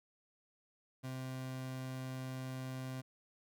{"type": "tone", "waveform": "30% pulse", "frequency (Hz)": 130.1, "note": "C3", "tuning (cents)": -9, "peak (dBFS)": -38, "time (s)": [1.03, 3.02], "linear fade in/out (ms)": 20, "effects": []}